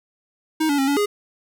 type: tone with pitch steps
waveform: square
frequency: 314.9 / 285.9 / 270.7 / 284.2 / 412.7 Hz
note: D#4 / D4 / C#4 / C#4 / G#4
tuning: +21 / -46 / -41 / +43 / -11 cents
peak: -18 dBFS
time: 0.6-1.06 s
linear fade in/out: 10 ms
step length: 92 ms
effects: none